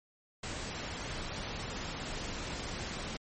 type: noise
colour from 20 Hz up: pink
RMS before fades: -39 dBFS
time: 0.43-3.17 s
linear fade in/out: 5 ms
effects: MP3 32 kbps